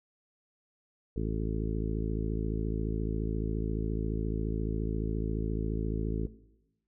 harmonic tone, 54.4 Hz, A1, 19 cents flat, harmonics 1 / 2 / 3 / 4 / 5 / 6 / 7 / 8, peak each -33 / -36 / -38 / -39 / -40 / -41 / -41 / -42 dBFS, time 1.16-6.27 s, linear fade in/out 5 ms, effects noise-tail reverb RT60 1.0 s tail -18 dB re dry

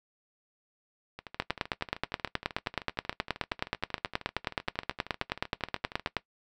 two click trains, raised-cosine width 0.3 ms, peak -24 / -11 dBFS, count 64 / 46, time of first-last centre 1.19-6.074 / 1.4-6.167 s, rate 12.9 / 9.44 Hz, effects noise-tail reverb RT60 0.1 s tail -18 dB re dry

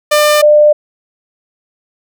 sawtooth / sine tone pair in turn, 598 / 598 Hz, D5 / D5, +31 / +31 cents, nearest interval unison, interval 0 cents, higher neither, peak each -3 dBFS, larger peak neither, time 0.11-0.42 / 0.42-0.73 s, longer neither, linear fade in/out 10 ms, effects none

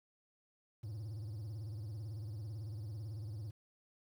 triangle tone with vibrato, 106.6 Hz, G#2, 46 cents sharp, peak -39 dBFS, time 0.83-3.51 s, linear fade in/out 10 ms, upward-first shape sine, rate 18 Hz, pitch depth 170 cents each way, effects 11-bit

